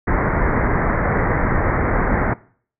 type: low-pass noise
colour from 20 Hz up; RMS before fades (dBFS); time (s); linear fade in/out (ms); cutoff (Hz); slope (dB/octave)
pink; -18; 0.07-2.34; 10; 2100; 96
effects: noise-tail reverb RT60 0.5 s tail -21 dB re dry